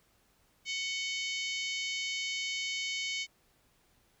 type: harmonic tone with a mistuned harmonic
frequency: 740 Hz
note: F#5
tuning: in tune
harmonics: 3 / 4 / 5 / 6 / 7 / 8 / 9 / 10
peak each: -36 / -38 / -45 / -43 / -46 / -47 / -45 / -51 dBFS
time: 0.65-3.27 s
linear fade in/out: 50 ms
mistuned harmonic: 4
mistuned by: +49 cents
effects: pink hiss -69 dBFS RMS until 4.2 s